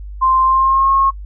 sine tone with pitch glide, 1046.5 to 1084.7 Hz, C6 to C#6, 0 to -38 cents, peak -10 dBFS, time 0.21-1.11 s, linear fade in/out 20 ms, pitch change +62 cents, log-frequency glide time 0.43-0.91 s, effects noise-tail reverb RT60 0.1 s tail -23 dB re dry + added 50 Hz sine -27 dBFS peak until 1.25 s

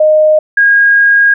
sine tone pair in turn, 617 / 1632.5 Hz, D#5 / G#6, -15 / -30 cents, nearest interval octave + perfect fourth, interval 1685 cents, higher second, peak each -4 dBFS, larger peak neither, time 0-0.39 / 0.57-1.34 s, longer second, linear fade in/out 5 ms, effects none

